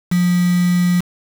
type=tone with quantisation; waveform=sine; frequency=177.3 Hz; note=F3; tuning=26 cents sharp; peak=-12 dBFS; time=0.11-1.01 s; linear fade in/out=10 ms; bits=4; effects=none